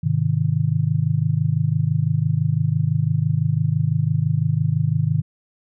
sine chord, Ab major, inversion none, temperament just, 103.83 / 129.78 / 155.74 Hz, Ab2 / C3 / Eb3, 0 / -14 / +2 cents, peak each -23 / -21 / -20 dBFS, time 0.03-5.22 s, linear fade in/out 10 ms, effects none

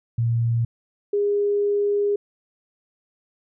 sine tone pair in turn, 116.54 / 408.4 Hz, A#2 / G#4, 0 / -29 cents, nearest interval octave + minor seventh, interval 2171 cents, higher second, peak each -18 dBFS, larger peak neither, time 0.18-0.65 / 1.13-2.16 s, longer second, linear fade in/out 5 ms, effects none

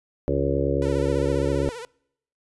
harmonic tone, 69.5 Hz, C#2, 5 cents sharp, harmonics 1 / 2 / 4 / 5 / 6 / 7 / 8, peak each -28 / -28 / -28 / -28 / -28 / -28 / -28 dBFS, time 0.28-1.69 s, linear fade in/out 0 ms
sawtooth tone with vibrato, 470 Hz, A#4, 14 cents sharp, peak -30 dBFS, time 0.82-1.85 s, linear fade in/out 0 ms, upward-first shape sine, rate 15 Hz, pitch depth 110 cents each way
effects noise-tail reverb RT60 0.7 s tail -26 dB re dry + resampled to 24000 Hz

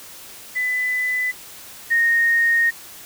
sine tone pair in turn, 2000 / 1855.2 Hz, B6 / A#6, +21 / -9 cents, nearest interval minor second, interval 130 cents, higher first, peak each -19 / -14 dBFS, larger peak second, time 0.55-1.32 / 1.9-2.71 s, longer second, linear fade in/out 20 ms, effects white hiss -40 dBFS RMS until 3.05 s

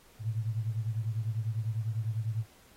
sine beating tone pair, 108.7 / 118.7 Hz, A2 / A#2, -21 / +32 cents, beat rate 10 Hz, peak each -31 / -35 dBFS, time 0.19-2.46 s, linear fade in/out 50 ms, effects pink hiss -60 dBFS RMS until 2.76 s + AAC 48 kbps

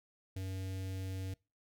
square tone with notch filter, 94.7 Hz, F#2, 41 cents sharp, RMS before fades -40 dBFS, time 0.36-1.34 s, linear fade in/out 5 ms, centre 1100 Hz, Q 0.74, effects noise-tail reverb RT60 0.3 s tail -25 dB re dry

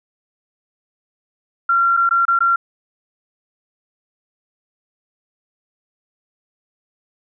sine tone with dropouts, 1373 Hz, F6, 30 cents flat, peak -12 dBFS, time 1.69-2.56 s, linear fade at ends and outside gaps 5 ms, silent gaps 1.968-1.972 / 2.092-2.109 / 2.253-2.281 / 2.39-2.405 s, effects none

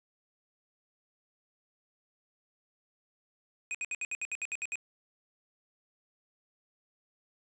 square tone bursts, 2500 Hz, D#7, 8 cents sharp, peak -33 dBFS, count 11, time 3.71-4.756 s, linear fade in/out 0 ms, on 36 ms, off 65 ms, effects resampled to 24000 Hz + 10-bit

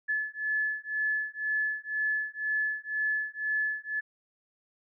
sine beating tone pair, 1722 / 1724 Hz, A6 / A6, -38 / -36 cents, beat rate 2 Hz, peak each -31 dBFS, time 0.08-4.01 s, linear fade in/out 20 ms, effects none

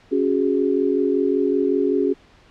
sine chord, C# suspended fourth, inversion none, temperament equal, 277.2 / 370 / 415.3 Hz, C#4 / F#4 / G#4, 0 / 0 / 0 cents, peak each -21 dBFS, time 0.11-2.14 s, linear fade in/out 20 ms, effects pink hiss -52 dBFS RMS until 2.5 s + low-pass 4000 Hz 12 dB/octave

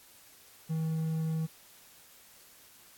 triangle tone, 160 Hz, D#3, 49 cents sharp, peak -27 dBFS, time 0.69-1.47 s, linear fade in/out 20 ms, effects white hiss -57 dBFS RMS until 2.97 s + AAC 64 kbps

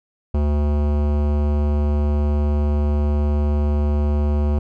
sine tone with hard clipping, 73.42 Hz, D2, in tune, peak -18 dBFS, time 0.34-4.59 s, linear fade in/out 5 ms, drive 18 dB, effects none

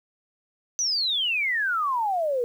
sine exponential sweep, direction down, 6120 to 466.3 Hz, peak -22 dBFS, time 0.79-2.44 s, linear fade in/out 0 ms, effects 9-bit

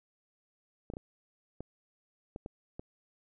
clicks, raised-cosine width 2 ms, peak -27 dBFS, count 7, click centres 0.901 / 0.937 / 0.969 / 1.606 / 2.361 / 2.461 / 2.795 s, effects none

